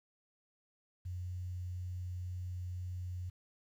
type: tone with quantisation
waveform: sine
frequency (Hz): 90.2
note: F#2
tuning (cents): -44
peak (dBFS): -38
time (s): 1.05-3.3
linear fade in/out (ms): 10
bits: 11
effects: none